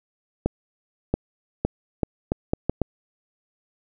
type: accelerating click train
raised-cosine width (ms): 2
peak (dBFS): -7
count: 8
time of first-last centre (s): 0.46-2.817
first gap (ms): 680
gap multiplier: 0.75
effects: none